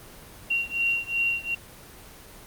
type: beating tone pair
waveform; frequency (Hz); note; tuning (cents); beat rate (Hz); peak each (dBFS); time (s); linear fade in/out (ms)
sine; 2754 / 2756.7; F7 / F7; -25 / -23; 2.7; -26 / -27; 0.5-1.55; 10
effects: pink hiss -46 dBFS RMS until 2.46 s + Opus 24 kbps